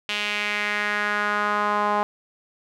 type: tone with band-pass filter sweep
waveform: sawtooth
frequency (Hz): 207.7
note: G#3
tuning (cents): 0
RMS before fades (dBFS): -24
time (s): 0.09-2.03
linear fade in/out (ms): 0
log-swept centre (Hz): 2900 to 930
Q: 2.8
effects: none